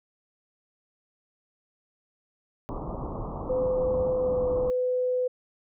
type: low-pass noise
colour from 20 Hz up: pink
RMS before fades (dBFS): -34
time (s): 2.69-4.7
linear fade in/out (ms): 0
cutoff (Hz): 1200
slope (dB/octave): 96
type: tone with pitch glide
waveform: sine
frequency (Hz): 510 to 502.7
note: C5 to B4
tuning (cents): -44 to +31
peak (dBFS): -23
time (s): 3.49-5.28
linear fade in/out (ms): 10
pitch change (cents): -25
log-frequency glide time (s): 4.09-4.47
effects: none